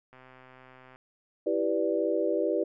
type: click train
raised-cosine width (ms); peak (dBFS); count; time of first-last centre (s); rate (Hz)
0.5; -37; 108; 0.13-0.959; 129
type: chord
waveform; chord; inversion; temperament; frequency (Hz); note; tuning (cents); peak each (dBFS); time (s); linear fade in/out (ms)
sine; E minor seventh; none; equal; 329.6 / 392 / 493.9 / 587.3; E4 / G4 / B4 / D5; 0 / 0 / 0 / 0; -30; 1.46-2.64; 10
effects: none